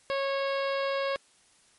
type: harmonic tone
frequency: 549 Hz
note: C#5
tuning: 17 cents flat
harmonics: 1 / 2 / 3 / 4 / 5 / 6 / 7 / 8 / 9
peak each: -28 / -34 / -38 / -40 / -42 / -44 / -45 / -46 / -47 dBFS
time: 0.1-1.16 s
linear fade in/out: 0 ms
effects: white hiss -62 dBFS RMS until 1.78 s + MP3 48 kbps